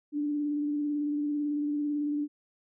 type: tone with vibrato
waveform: sine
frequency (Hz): 293.7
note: D4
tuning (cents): 0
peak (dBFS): -27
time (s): 0.12-2.28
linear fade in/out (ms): 50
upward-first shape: square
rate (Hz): 18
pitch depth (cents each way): 18
effects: none